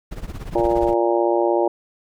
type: noise with tremolo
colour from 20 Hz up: brown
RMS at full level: -27 dBFS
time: 0.11-0.94 s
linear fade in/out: 10 ms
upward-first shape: triangle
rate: 17 Hz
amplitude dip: 85%
type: harmonic tone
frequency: 116.54 Hz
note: A#2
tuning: in tune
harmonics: 3 / 4 / 5 / 6 / 7 / 8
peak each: -19 / -25 / -21 / -29 / -24 / -28 dBFS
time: 0.55-1.68 s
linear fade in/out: 5 ms
effects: none